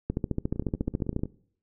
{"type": "two click trains", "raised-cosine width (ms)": 3, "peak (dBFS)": [-24, -14], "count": [12, 17], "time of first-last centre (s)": [[0.56, 1.256], [0.1, 1.235]], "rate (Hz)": [15.8, 14.1], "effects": ["noise-tail reverb RT60 0.6 s tail -22 dB re dry"]}